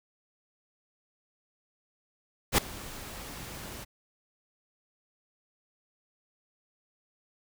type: noise with ADSR envelope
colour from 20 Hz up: pink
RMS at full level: -20 dBFS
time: 2.52-3.85 s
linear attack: 61 ms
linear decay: 4 ms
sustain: -22 dB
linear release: 21 ms
effects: none